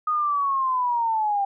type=linear sweep; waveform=sine; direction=down; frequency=1244.5 to 786 Hz; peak=-20 dBFS; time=0.07-1.45 s; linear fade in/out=5 ms; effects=none